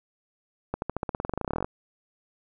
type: accelerating click train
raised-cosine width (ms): 1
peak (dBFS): -14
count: 22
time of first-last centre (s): 0.74-1.645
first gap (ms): 81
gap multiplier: 0.93
effects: none